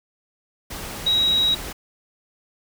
sine tone in noise, 3830 Hz, A#7, 46 cents sharp, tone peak -16 dBFS, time 1.06-1.55 s, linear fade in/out 10 ms, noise pink, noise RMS -33 dBFS, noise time 0.7-1.73 s, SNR +14 dB, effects none

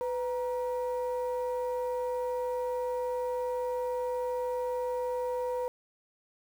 sine tone pair together, 499.5 / 943 Hz, B4 / A#5, +20 / +20 cents, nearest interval major seventh, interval 1100 cents, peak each -29 / -35 dBFS, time 0.01-5.68 s, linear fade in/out 0 ms, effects tanh soft clip ceiling -25 dBFS + 9-bit

